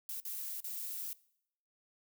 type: noise with dropouts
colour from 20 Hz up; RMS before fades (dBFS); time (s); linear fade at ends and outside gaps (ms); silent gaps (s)
violet; -41; 0.09-1.13; 1; 0.201-0.251 / 0.604-0.643
effects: noise-tail reverb RT60 0.7 s tail -21 dB re dry